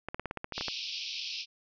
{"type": "clicks", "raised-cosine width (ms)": 0.5, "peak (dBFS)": -20, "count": 11, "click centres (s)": [0.086, 0.145, 0.196, 0.257, 0.311, 0.373, 0.444, 0.523, 0.58, 0.61, 0.683]}
{"type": "band-pass noise", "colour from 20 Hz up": "white", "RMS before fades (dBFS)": -38, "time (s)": [0.53, 1.46], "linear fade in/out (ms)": 50, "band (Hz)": [2400, 5500], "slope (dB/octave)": 96}
{"effects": []}